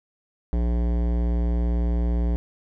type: tone with hard clipping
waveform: sine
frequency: 58.9 Hz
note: A#1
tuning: 19 cents sharp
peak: -22 dBFS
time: 0.53-2.36 s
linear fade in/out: 0 ms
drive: 17 dB
effects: none